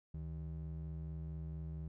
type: ring-modulated tone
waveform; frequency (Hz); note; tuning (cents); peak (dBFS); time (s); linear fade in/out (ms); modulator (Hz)
triangle; 114.5; A#2; -31; -36; 0.14-1.88; 5; 42.2
effects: none